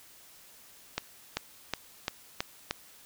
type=accelerating click train; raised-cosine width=0.2 ms; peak=-12 dBFS; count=6; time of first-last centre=0.98-2.71 s; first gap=390 ms; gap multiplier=0.94; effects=white hiss -55 dBFS RMS until 3.05 s